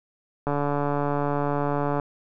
click train, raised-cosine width 1 ms, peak -12 dBFS, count 221, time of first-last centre 0.47-1.998 s, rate 144 Hz, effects none

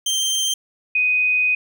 25% pulse / sine tone pair in turn, 3146 / 2497 Hz, G7 / D#7, +6 / +6 cents, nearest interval major third, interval 400 cents, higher first, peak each -15 dBFS, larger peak neither, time 0.06-0.54 / 0.95-1.55 s, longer second, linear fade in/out 5 ms, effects none

